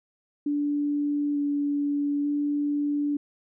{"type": "tone with vibrato", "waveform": "sine", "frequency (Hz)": 289.3, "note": "D4", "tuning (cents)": -26, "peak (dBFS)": -23, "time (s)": [0.46, 3.17], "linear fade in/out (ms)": 5, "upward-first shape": "square", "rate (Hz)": 0.56, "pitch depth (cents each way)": 9, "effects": []}